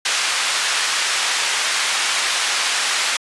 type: band-pass noise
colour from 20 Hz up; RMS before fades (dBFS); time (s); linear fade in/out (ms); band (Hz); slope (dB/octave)
pink; -20; 0.05-3.17; 5; 1400 to 7900; 12
effects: resampled to 24000 Hz